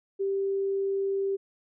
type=tone; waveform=sine; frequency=392 Hz; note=G4; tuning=in tune; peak=-25 dBFS; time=0.19-1.37 s; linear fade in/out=20 ms; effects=none